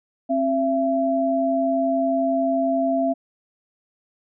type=tone pair together; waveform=sine; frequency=267 / 672.8 Hz; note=C4 / E5; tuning=+35 / +35 cents; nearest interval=octave + major third; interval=1600 cents; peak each=-22 / -20 dBFS; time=0.29-3.14 s; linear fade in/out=20 ms; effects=none